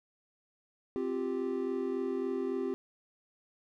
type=chord; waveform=triangle; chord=C suspended fourth; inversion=none; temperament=just; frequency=261.6 / 348.8 / 392.4 Hz; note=C4 / F4 / G4; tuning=0 / -2 / +2 cents; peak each=-34 / -35 / -32 dBFS; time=0.96-2.74 s; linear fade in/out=0 ms; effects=none